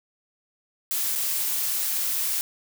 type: noise with dropouts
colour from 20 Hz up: blue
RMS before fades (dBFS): -26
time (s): 0.91-2.41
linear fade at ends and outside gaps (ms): 0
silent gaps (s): 1.153-1.158
effects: none